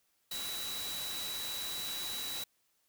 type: tone in noise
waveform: sine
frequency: 3921 Hz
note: B7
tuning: 13 cents flat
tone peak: -39 dBFS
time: 0.31-2.44 s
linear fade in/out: 5 ms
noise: white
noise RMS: -41 dBFS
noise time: 0.31-2.44 s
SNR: -1 dB
effects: white hiss -75 dBFS RMS until 2.88 s